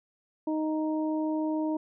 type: harmonic tone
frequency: 311.1 Hz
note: D#4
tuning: in tune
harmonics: 1 / 2 / 3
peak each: -27 / -35 / -38 dBFS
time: 0.47-1.77 s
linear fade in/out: 5 ms
effects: none